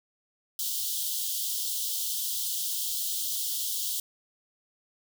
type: high-pass noise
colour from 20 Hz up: white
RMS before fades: -31 dBFS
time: 0.59-4 s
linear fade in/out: 2 ms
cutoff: 3000 Hz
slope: 96 dB/octave
effects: none